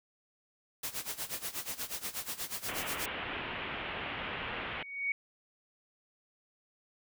white noise with tremolo, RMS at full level -36 dBFS, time 0.83-3.06 s, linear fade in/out 5 ms, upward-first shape sine, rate 8.3 Hz, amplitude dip 85%
white low-pass noise, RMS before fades -39 dBFS, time 2.68-4.83 s, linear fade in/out 5 ms, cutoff 3100 Hz, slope 48 dB/octave
sine tone with exponential growth, 2238 Hz, C#7, 16 cents sharp, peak -27 dBFS, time 4.52-5.12 s, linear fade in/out 2 ms, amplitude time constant 130 ms
effects none

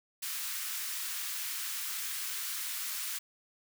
white high-pass noise, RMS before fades -37 dBFS, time 0.22-3.19 s, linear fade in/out 10 ms, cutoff 1200 Hz, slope 24 dB/octave, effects none

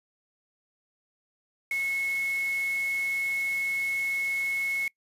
sine tone in noise, 2187 Hz, C#7, 24 cents flat, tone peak -26 dBFS, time 1.71-4.88 s, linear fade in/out 2 ms, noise white, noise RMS -44 dBFS, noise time 1.71-4.88 s, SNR +15 dB, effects noise-tail reverb RT60 0.1 s tail -24 dB re dry + resampled to 32000 Hz

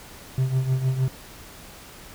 triangle tone with tremolo, 130.81 Hz, C3, in tune, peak -15 dBFS, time 0.38-1.08 s, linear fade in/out 0 ms, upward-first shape triangle, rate 6.5 Hz, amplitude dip 75%, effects pink hiss -44 dBFS RMS until 2.14 s

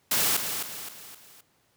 white noise with echo, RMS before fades -24 dBFS, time 0.11-0.37 s, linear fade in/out 5 ms, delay 260 ms, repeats 4, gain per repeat -7 dB, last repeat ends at 1.41 s, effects pink hiss -67 dBFS RMS until 1.76 s + high-pass 100 Hz 12 dB/octave

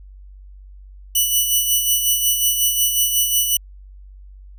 5% pulse tone with tremolo, 2960 Hz, F#7, in tune, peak -5 dBFS, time 1.15-3.57 s, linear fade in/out 5 ms, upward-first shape sine, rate 5.5 Hz, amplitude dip 50%, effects added 48 Hz sine -38 dBFS peak until 4.58 s

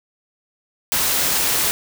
white noise, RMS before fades -19 dBFS, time 0.92-1.71 s, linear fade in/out 0 ms, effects none

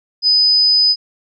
sine tone, 5000 Hz, D#8, 8 cents sharp, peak -9 dBFS, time 0.22-0.96 s, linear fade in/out 50 ms, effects none

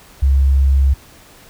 sine tone, 68 Hz, C#2, 33 cents flat, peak -9 dBFS, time 0.22-0.94 s, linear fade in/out 10 ms, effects pink hiss -44 dBFS RMS until 1.49 s

